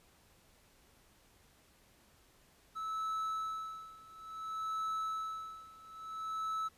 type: tone with tremolo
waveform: triangle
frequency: 1305 Hz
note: E6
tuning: 18 cents flat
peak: -32 dBFS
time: 2.75-6.69 s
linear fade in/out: 20 ms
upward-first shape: sine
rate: 0.58 Hz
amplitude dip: 90%
effects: pink hiss -66 dBFS RMS until 6.77 s + resampled to 32000 Hz